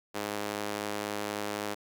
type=tone with high-pass filter; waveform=sawtooth; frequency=103.83 Hz; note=G#2; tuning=in tune; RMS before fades=-35 dBFS; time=0.14-1.75 s; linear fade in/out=20 ms; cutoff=370 Hz; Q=0.82; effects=none